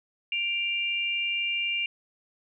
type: tone pair together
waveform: sine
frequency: 2365 / 2797 Hz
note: D7 / F7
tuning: +12 / +2 cents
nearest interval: minor third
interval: 290 cents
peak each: -29 / -28 dBFS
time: 0.32-1.86 s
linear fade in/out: 2 ms
effects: none